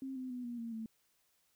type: tone with pitch steps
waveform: sine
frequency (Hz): 266.6 / 257.2 / 248.2 / 239.4 / 231 / 222.9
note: C4 / C4 / B3 / A#3 / A#3 / A3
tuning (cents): +33 / -30 / +9 / +46 / -16 / +23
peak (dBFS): -39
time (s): 0.02-0.86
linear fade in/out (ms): 2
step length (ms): 140
effects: white hiss -75 dBFS RMS until 1.55 s